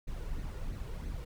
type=noise with flanger; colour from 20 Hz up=brown; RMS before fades=-38 dBFS; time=0.07-1.25 s; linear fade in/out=10 ms; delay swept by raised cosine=0.47 to 2.17 ms; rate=3 Hz; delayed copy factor=+0.5; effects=none